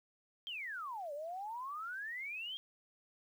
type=exponential two-way sweep; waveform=sine; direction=down then up; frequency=3263 to 562 to 3263 Hz; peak=-40 dBFS; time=0.47-2.57 s; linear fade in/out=0 ms; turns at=1.13 s; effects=11-bit